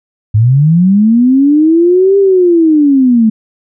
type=linear two-way sweep; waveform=sine; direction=up then down; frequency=101.5 to 400 to 214.4 Hz; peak=-4 dBFS; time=0.34-3.3 s; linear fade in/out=10 ms; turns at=2.18 s; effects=none